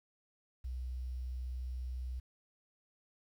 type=tone with quantisation; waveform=sine; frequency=62.8 Hz; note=B1; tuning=30 cents sharp; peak=-37 dBFS; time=0.64-2.2 s; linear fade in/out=10 ms; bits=11; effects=none